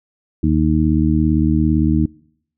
harmonic tone, 77.7 Hz, D#2, 2 cents flat, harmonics 1 / 2 / 3 / 4, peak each -18 / -18 / -18 / -18 dBFS, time 0.43-2.06 s, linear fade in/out 5 ms, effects noise-tail reverb RT60 0.7 s tail -25 dB re dry

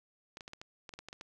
clicks, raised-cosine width 0.2 ms, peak -28 dBFS, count 11, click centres 0.371 / 0.408 / 0.479 / 0.534 / 0.615 / 0.892 / 0.938 / 0.99 / 1.086 / 1.129 / 1.211 s, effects none

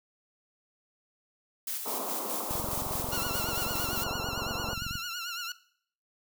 blue noise with tremolo, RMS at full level -34 dBFS, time 1.67-4.04 s, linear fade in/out 5 ms, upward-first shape square, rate 4.8 Hz, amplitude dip 35%
white band-pass noise, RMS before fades -38 dBFS, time 1.85-4.74 s, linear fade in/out 10 ms, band 200 to 1200 Hz, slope 48 dB/octave
click train, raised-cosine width 5 ms, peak -26 dBFS, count 56, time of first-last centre 2.51-4.954 s, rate 22.5 Hz
15% pulse tone with vibrato, 1397 Hz, F6, in tune, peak -28 dBFS, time 3.12-5.52 s, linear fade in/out 2 ms, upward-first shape triangle, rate 8.9 Hz, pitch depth 92 cents each way
effects noise-tail reverb RT60 0.6 s tail -18 dB re dry

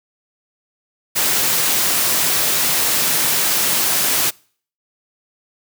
white noise, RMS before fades -17 dBFS, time 1.15-4.31 s, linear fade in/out 20 ms, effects noise-tail reverb RT60 0.5 s tail -26 dB re dry + high-pass 100 Hz 12 dB/octave

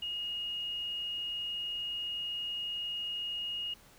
sine tone, 2866 Hz, F7, 44 cents sharp, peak -34 dBFS, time 0.02-3.74 s, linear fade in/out 5 ms, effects pink hiss -59 dBFS RMS until 3.98 s

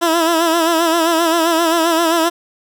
15% pulse tone with vibrato, 331.4 Hz, E4, 9 cents sharp, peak -6 dBFS, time 0.01-2.3 s, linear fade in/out 20 ms, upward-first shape sine, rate 7.6 Hz, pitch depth 65 cents each way, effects none

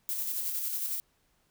violet noise with tremolo, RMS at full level -32 dBFS, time 0.09-1 s, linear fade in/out 0 ms, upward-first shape square, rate 11 Hz, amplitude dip 30%, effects pink hiss -71 dBFS RMS until 1.5 s

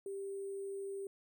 sine tone with sample-and-hold, 393.6 Hz, G4, 7 cents sharp, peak -39 dBFS, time 0.06-1.07 s, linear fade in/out 2 ms, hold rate 8820 Hz, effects none

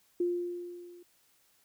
sine tone with level ramp, 351 Hz, F4, 9 cents sharp, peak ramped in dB -25 to -50 dBFS, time 0.2-1.03 s, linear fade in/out 5 ms, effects white hiss -68 dBFS RMS until 1.64 s

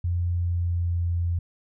sine tone with pitch glide, 87.31 to 86.11 Hz, F2 to F2, 0 to -24 cents, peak -22 dBFS, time 0.04-1.39 s, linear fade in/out 5 ms, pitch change -24 cents, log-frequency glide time 0.31-1.08 s, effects none

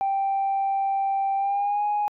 sine tone with pitch glide, 784 to 830.6 Hz, G5 to G#5, 0 to 0 cents, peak -20 dBFS, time 0.01-2.08 s, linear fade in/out 0 ms, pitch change +100 cents, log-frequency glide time 1.36-1.84 s, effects tanh soft clip ceiling -18 dBFS

